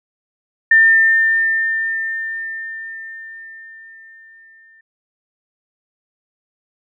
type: tone with exponential decay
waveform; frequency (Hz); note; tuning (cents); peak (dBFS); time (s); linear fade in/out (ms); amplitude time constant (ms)
sine; 1801; A6; +40; -6; 0.71-4.81; 5; 890
effects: none